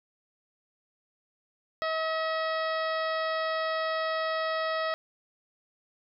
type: harmonic tone with a mistuned harmonic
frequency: 640 Hz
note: D#5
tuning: 49 cents sharp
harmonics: 1 / 2 / 3 / 4 / 5 / 6 / 7 / 8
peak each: -30 / -32 / -35 / -45 / -44 / -44 / -46 / -45 dBFS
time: 1.82-4.94 s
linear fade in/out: 0 ms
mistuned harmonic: 5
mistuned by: +27 cents
effects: none